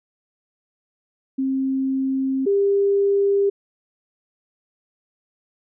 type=tone pair in turn; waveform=sine; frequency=266.4 / 399.1 Hz; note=C4 / G4; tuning=+31 / +31 cents; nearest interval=perfect fifth; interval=700 cents; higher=second; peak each=-19 / -15 dBFS; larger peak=second; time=1.38-2.46 / 2.46-3.5 s; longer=first; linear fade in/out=10 ms; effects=none